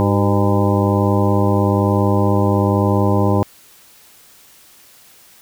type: harmonic tone with a mistuned harmonic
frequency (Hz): 101.1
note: G#2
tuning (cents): -46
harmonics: 1 / 2 / 3 / 4 / 5 / 6 / 8 / 9 / 10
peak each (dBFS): -16 / -19 / -21 / -22 / -23 / -24 / -25 / -26 / -26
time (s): 0-3.43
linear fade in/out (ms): 0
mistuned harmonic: 4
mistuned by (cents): -74
effects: white hiss -47 dBFS RMS until 5.41 s